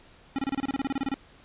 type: tone bursts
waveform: square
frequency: 272.8 Hz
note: C#4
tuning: 28 cents flat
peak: -26 dBFS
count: 15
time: 0.36-1.141 s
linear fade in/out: 0 ms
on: 25 ms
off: 29 ms
effects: pink hiss -55 dBFS RMS until 1.44 s + resampled to 8000 Hz